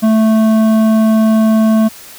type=tone with hard clipping; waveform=sine; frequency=220 Hz; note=A3; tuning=in tune; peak=-9 dBFS; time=0.02-1.89 s; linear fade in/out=20 ms; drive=10 dB; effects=white hiss -35 dBFS RMS until 2.18 s